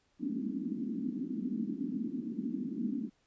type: band-pass noise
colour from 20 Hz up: pink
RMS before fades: -36 dBFS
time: 0.19-3.1 s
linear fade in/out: 50 ms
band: 210 to 290 Hz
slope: 48 dB/octave
effects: pink hiss -73 dBFS RMS until 3.26 s + resampled to 16000 Hz